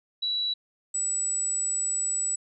sine tone pair in turn, 3924 / 7875 Hz, B7 / B8, -12 / -6 cents, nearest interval octave, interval 1206 cents, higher second, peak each -25 dBFS, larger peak neither, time 0.22-0.54 / 0.94-2.36 s, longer second, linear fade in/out 10 ms, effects none

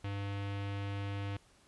square tone with low-pass filter, 100 Hz, G2, 35 cents sharp, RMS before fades -38 dBFS, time 0.04-1.37 s, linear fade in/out 5 ms, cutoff 3000 Hz, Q 1.7, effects pink hiss -65 dBFS RMS until 1.67 s + resampled to 24000 Hz

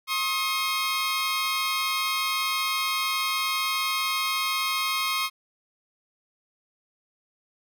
15% pulse tone pair together, 1073.8 / 1259 Hz, C6 / D#6, +45 / +20 cents, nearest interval minor third, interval 275 cents, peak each -20 / -22 dBFS, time 0.07-5.3 s, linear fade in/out 50 ms, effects none

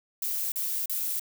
violet noise bursts, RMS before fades -30 dBFS, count 3, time 0.22-1.196 s, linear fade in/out 2 ms, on 300 ms, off 38 ms, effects none

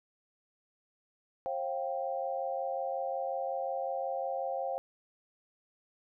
sine chord, C suspended fourth, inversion none, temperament equal with one note detuned, 535.5 / 698.5 / 784 Hz, C5 / F5 / G5, +40 / 0 / 0 cents, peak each -35 / -37 / -37 dBFS, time 1.46-4.78 s, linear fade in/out 0 ms, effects none

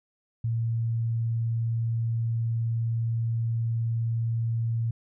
sine tone, 114.9 Hz, A#2, 25 cents flat, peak -24 dBFS, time 0.44-4.91 s, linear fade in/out 5 ms, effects none

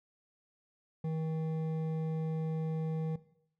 triangle tone with hard clipping, 159.4 Hz, D#3, 42 cents sharp, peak -34 dBFS, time 1.04-3.16 s, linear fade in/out 5 ms, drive 13 dB, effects noise-tail reverb RT60 0.7 s tail -17 dB re dry

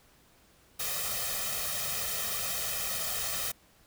white noise with comb filter, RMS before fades -33 dBFS, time 0.79-3.52 s, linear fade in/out 10 ms, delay 1.6 ms, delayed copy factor +1, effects pink hiss -62 dBFS RMS until 3.86 s

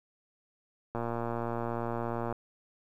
click train, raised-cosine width 1 ms, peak -20 dBFS, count 162, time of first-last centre 0.95-2.326 s, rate 117 Hz, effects 10-bit

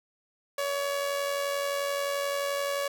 sawtooth tone with amplitude modulation, 564 Hz, C#5, 30 cents sharp, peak -22 dBFS, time 0.58-2.88 s, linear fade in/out 5 ms, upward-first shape sine, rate 91.5 Hz, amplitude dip 45%, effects none

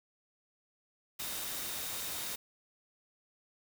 sine tone in noise, 3704 Hz, A#7, 12 cents flat, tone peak -49 dBFS, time 1.19-2.36 s, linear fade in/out 10 ms, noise white, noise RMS -39 dBFS, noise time 1.19-2.36 s, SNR -13 dB, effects none

